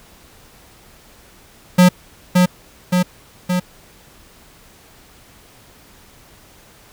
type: tone with echo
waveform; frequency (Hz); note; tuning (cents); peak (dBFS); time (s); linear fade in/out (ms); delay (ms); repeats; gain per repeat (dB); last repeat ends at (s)
square; 180.5; F#3; -43; -7; 1.78-1.89; 10; 570; 3; -3; 3.6
effects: pink hiss -47 dBFS RMS until 6.92 s